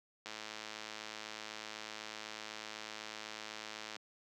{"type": "click train", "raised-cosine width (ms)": 0.2, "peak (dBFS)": -26, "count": 401, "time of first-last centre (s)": [0.26, 3.964], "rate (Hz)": 108, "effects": ["high-pass 200 Hz 12 dB/octave"]}